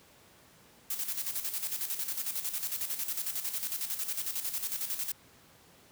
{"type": "noise with tremolo", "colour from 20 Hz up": "blue", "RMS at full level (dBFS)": -33, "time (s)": [0.9, 5.12], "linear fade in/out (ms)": 5, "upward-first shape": "square", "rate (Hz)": 11, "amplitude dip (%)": 60, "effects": ["pink hiss -59 dBFS RMS until 5.91 s", "high-pass 80 Hz 12 dB/octave"]}